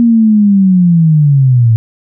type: linear sweep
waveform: sine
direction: down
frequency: 237.8 to 109.7 Hz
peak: -4 dBFS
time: 0-1.76 s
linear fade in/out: 0 ms
effects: none